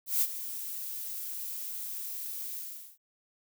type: noise with ADSR envelope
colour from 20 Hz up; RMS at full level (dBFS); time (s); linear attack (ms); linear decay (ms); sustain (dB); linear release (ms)
violet; -25; 0.06-2.98; 160; 44; -13; 440
effects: none